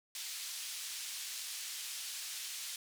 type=band-pass noise; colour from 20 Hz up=pink; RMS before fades=-43 dBFS; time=0.15-2.76 s; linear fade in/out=2 ms; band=3500 to 11000 Hz; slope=12 dB/octave; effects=none